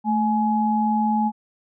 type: tone pair together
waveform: sine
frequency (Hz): 219.4 / 842.1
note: A3 / G#5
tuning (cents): -5 / +24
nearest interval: octave + major seventh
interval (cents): 2329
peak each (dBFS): -20 / -21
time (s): 0.04-1.32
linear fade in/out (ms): 50
effects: none